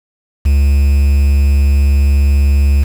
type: tone with quantisation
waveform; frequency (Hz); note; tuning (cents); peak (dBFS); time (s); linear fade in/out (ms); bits
triangle; 70.2; C#2; +22; -5; 0.45-2.84; 10; 5
effects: none